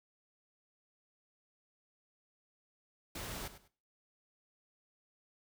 pink noise with echo, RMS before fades -43 dBFS, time 3.15-3.48 s, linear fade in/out 5 ms, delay 100 ms, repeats 2, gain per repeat -13 dB, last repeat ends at 3.68 s, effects noise-tail reverb RT60 0.4 s tail -17 dB re dry

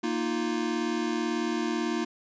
square chord, Bb suspended fourth, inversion none, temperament equal, 233.1 / 311.1 / 349.2 Hz, Bb3 / Eb4 / F4, 0 / 0 / 0 cents, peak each -32 dBFS, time 0.03-2.05 s, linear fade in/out 10 ms, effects resampled to 16000 Hz

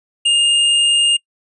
sine tone with hard clipping, 2825 Hz, F7, 19 cents sharp, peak -12 dBFS, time 0.25-1.17 s, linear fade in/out 10 ms, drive 16 dB, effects noise-tail reverb RT60 0.1 s tail -25 dB re dry + resampled to 24000 Hz

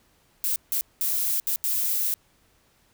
violet noise bursts at uneven times, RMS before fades -25 dBFS, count 5, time 0.44-0.56 / 0.72-0.81 / 1.01-1.4 / 1.47-1.56 / 1.64-2.14 s, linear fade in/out 0 ms, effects pink hiss -63 dBFS RMS until 2.93 s

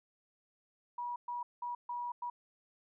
sine tone bursts at uneven times, 966 Hz, B5, 39 cents flat, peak -36 dBFS, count 5, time 0.98-1.16 / 1.28-1.43 / 1.62-1.75 / 1.89-2.12 / 2.22-2.3 s, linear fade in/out 5 ms, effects none

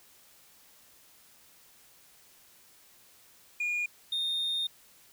sine tone pair in turn, 2433 / 3666 Hz, D#7 / A#7, -39 / -30 cents, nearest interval perfect fifth, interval 709 cents, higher second, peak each -26 dBFS, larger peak neither, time 3.6-3.86 / 4.12-4.67 s, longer second, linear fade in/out 5 ms, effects tanh soft clip ceiling -27 dBFS + white hiss -59 dBFS RMS until 5.12 s

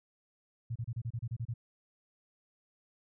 sine tone bursts, 116.54 Hz, A#2, in tune, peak -33 dBFS, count 10, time 0.7-1.54 s, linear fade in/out 10 ms, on 57 ms, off 30 ms, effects none

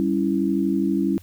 sine chord, C# diminished, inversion second, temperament equal, 196 / 277.2 / 329.6 Hz, G3 / C#4 / E4, 0 / 0 / 0 cents, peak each -23 dBFS, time 0-1.18 s, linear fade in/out 0 ms, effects added 93 Hz sine -44 dBFS peak until 1.22 s + white hiss -55 dBFS RMS until 1.22 s

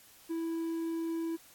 triangle tone, 329.6 Hz, E4, in tune, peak -30 dBFS, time 0.29-1.37 s, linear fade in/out 20 ms, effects white hiss -58 dBFS RMS until 1.54 s + AAC 64 kbps

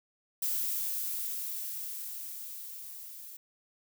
violet noise with level ramp, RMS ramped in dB -31 to -47 dBFS, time 0.42-3.37 s, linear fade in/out 5 ms, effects none

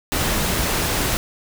pink noise, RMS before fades -21 dBFS, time 0.12-1.17 s, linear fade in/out 0 ms, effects none

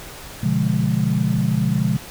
sine chord, B diminished seventh, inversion none, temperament equal with one note detuned, 123.47 / 145.15 / 174.61 / 207.7 Hz, B2 / D3 / F3 / Ab3, 0 / -20 / 0 / 0 cents, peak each -22 dBFS, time 0.43-1.97 s, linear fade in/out 5 ms, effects pink hiss -37 dBFS RMS until 2.1 s

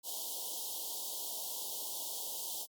white band-stop noise, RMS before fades -40 dBFS, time 0.03-2.67 s, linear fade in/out 50 ms, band 1000 to 3000 Hz, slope 96 dB/octave, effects high-pass 400 Hz 12 dB/octave + Opus 48 kbps

